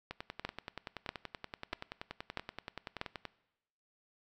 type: two click trains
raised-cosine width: 0.3 ms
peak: -19 / -24 dBFS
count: 5 / 34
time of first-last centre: 0.45-3.014 / 0.11-3.253 s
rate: 1.56 / 10.5 Hz
effects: noise-tail reverb RT60 0.9 s tail -20 dB re dry